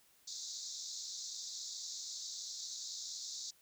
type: band-pass noise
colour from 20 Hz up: white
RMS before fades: -45 dBFS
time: 0.27-3.51 s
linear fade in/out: 10 ms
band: 3700 to 7200 Hz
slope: 96 dB/octave
effects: white hiss -68 dBFS RMS until 3.61 s